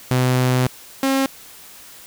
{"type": "tone pair in turn", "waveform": "sawtooth", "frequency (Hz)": [127.1, 269.3], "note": ["C3", "C#4"], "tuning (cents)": [-50, -50], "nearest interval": "octave + minor second", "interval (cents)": 1300, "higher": "second", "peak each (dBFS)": [-11, -12], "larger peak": "first", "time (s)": [[0.11, 0.67], [1.03, 1.26]], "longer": "first", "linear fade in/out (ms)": 2, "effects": ["white hiss -42 dBFS RMS until 2.06 s"]}